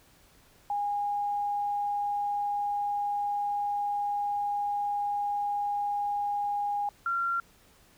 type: tone pair in turn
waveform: sine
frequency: 818 / 1375.7 Hz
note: G#5 / F6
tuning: -26 / -26 cents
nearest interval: major sixth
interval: 900 cents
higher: second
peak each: -27 / -26 dBFS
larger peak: second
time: 0.7-6.89 / 7.06-7.4 s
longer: first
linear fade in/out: 2 ms
effects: pink hiss -60 dBFS RMS until 7.97 s